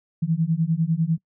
sine beating tone pair, 158.1 / 168.1 Hz, D#3 / E3, +28 / +34 cents, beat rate 10 Hz, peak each -22 dBFS, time 0.22-1.18 s, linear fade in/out 10 ms, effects noise-tail reverb RT60 0.1 s tail -26 dB re dry

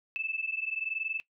sine tone pair together, 2616 / 2637 Hz, E7 / E7, -14 / 0 cents, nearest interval unison, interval 14 cents, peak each -34 / -34 dBFS, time 0.16-1.2 s, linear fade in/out 0 ms, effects noise-tail reverb RT60 0.1 s tail -18 dB re dry

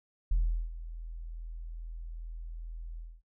sine tone with ADSR envelope, 41.2 Hz, E1, in tune, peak -21 dBFS, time 0.31-3.22 s, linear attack 6 ms, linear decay 380 ms, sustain -17 dB, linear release 240 ms, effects noise-tail reverb RT60 0.1 s tail -26 dB re dry + tanh soft clip ceiling -21 dBFS

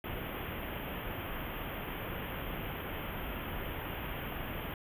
pink band-stop noise, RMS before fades -39 dBFS, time 0.04-4.74 s, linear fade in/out 2 ms, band 3300 to 12000 Hz, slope 96 dB/octave, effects resampled to 32000 Hz

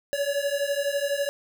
square beating tone pair, 561 / 573 Hz, C#5 / D5, +21 / -43 cents, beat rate 12 Hz, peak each -28 dBFS, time 0.13-1.29 s, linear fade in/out 0 ms, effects none

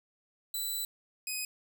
10% pulse tone pair in turn, 3983 / 2509 Hz, B7 / D#7, +14 / +14 cents, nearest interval minor sixth, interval 800 cents, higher first, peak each -25 dBFS, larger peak neither, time 0.54-0.85 / 1.27-1.45 s, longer first, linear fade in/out 2 ms, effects none

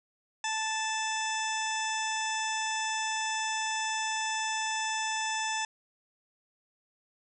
harmonic tone, 878 Hz, A5, 4 cents flat, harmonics 1 / 2 / 3 / 4 / 6 / 7 / 8 / 9, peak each -33 / -36 / -38 / -39 / -41 / -41 / -42 / -43 dBFS, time 0.44-5.65 s, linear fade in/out 2 ms, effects none

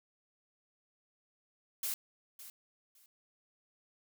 blue noise with echo, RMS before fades -36 dBFS, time 1.83-1.94 s, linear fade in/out 2 ms, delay 560 ms, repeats 2, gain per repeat -14 dB, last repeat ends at 3.06 s, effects none

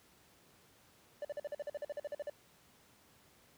triangle tone bursts, 586 Hz, D5, 4 cents flat, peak -35 dBFS, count 15, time 1.22-2.298 s, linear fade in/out 2 ms, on 28 ms, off 47 ms, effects pink hiss -65 dBFS RMS until 3.57 s + high-pass 80 Hz 12 dB/octave

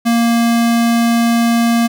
square tone, 233.1 Hz, A#3, in tune, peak -11 dBFS, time 0.05-1.88 s, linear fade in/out 20 ms, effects none

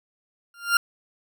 40% pulse tone with exponential growth, 1396.9 Hz, F6, in tune, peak -12 dBFS, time 0.54-0.77 s, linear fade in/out 2 ms, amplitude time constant 49 ms, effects none

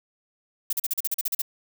violet noise bursts, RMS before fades -25 dBFS, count 11, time 0.7-1.419 s, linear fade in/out 5 ms, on 29 ms, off 40 ms, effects none

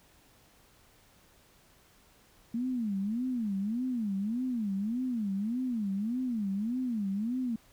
sine tone with vibrato, 223.4 Hz, A3, 27 cents sharp, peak -29 dBFS, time 2.54-7.56 s, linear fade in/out 5 ms, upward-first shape sine, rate 1.7 Hz, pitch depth 250 cents each way, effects pink hiss -62 dBFS RMS until 7.72 s

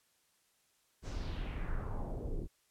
brown noise with low-pass filter sweep, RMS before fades -38 dBFS, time 1.02-2.48 s, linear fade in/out 50 ms, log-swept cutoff 7500 to 310 Hz, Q 2.4, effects white hiss -73 dBFS RMS until 2.7 s + low-pass 12000 Hz 12 dB/octave

